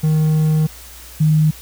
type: tone pair in turn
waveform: triangle / sine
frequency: 155.56 / 154.66 Hz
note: D#3 / D#3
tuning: 0 / -10 cents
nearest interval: unison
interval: 10 cents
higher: first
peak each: -10 dBFS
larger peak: neither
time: 0.03-0.67 / 1.2-1.51 s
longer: first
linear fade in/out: 10 ms
effects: added 60 Hz sine -40 dBFS peak until 1.61 s + white hiss -39 dBFS RMS until 1.61 s